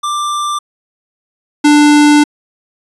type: tone pair in turn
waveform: square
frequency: 1182 / 295.5 Hz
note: D6 / D4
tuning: +11 / +11 cents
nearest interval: 2 octaves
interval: 2400 cents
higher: first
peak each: -15 / -5 dBFS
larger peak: second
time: 0.03-0.59 / 1.64-2.24 s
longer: second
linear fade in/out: 10 ms
effects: resampled to 24000 Hz